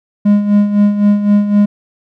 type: tone with tremolo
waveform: triangle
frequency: 205.5 Hz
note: G#3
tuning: 18 cents flat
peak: -3 dBFS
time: 0.25-1.66 s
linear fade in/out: 10 ms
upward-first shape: sine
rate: 3.9 Hz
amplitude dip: 65%
effects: none